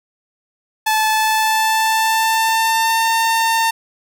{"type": "tone with pitch glide", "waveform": "sawtooth", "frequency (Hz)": [869, 905.9], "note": ["A5", "A#5"], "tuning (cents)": [-22, -50], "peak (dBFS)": -10, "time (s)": [0.86, 3.71], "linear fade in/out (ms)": 10, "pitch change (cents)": 72, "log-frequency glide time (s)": [1.07, 3.11], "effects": []}